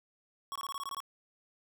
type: tone bursts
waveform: square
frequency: 1108.7 Hz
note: C#6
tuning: in tune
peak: -37 dBFS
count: 9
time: 0.52-1.003 s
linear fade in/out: 0 ms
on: 35 ms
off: 21 ms
effects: none